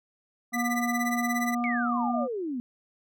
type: harmonic tone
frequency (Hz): 240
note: B3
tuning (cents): -49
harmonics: 1 / 3 / 5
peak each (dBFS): -27 / -32 / -34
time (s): 0.52-2.28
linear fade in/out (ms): 50
type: tone with tremolo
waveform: 45% pulse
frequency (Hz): 1983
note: B6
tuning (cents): +7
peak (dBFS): -27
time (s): 0.53-1.55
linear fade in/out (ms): 10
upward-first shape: triangle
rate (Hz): 17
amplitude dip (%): 95
type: exponential sweep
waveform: sine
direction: down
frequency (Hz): 2291 to 233.1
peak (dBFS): -29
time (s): 1.64-2.6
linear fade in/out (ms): 0
effects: none